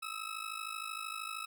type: ring-modulated tone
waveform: 20% pulse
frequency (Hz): 1295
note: E6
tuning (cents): -31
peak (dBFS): -31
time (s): 0.02-1.46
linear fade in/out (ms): 10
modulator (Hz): 26.5
effects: none